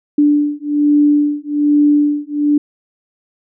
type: beating tone pair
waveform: sine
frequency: 292.9 / 294.1 Hz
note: D4 / D4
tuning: -5 / +3 cents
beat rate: 1.2 Hz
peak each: -13 dBFS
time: 0.18-2.58 s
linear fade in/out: 5 ms
effects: none